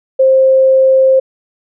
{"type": "tone", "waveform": "sine", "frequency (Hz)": 528, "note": "C5", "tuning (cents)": 16, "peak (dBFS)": -5, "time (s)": [0.19, 1.2], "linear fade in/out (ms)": 10, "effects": []}